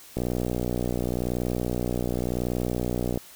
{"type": "click train", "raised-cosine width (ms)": 2, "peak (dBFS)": -14, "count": 184, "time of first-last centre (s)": [0.17, 3.175], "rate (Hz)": 60.9, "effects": ["white hiss -48 dBFS RMS until 3.35 s"]}